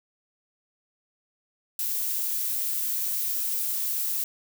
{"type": "noise", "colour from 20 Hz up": "violet", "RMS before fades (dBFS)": -28, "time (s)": [1.79, 4.24], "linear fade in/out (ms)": 2, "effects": []}